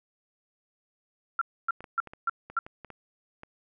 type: tone bursts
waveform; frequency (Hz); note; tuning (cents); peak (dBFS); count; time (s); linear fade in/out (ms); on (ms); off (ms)
sine; 1366; F6; -39; -23; 5; 1.39-2.59; 2; 24; 270
type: clicks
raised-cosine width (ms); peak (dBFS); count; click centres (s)
0.5; -28; 9; 1.806 / 1.842 / 2.073 / 2.135 / 2.5 / 2.665 / 2.847 / 2.903 / 3.434
effects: none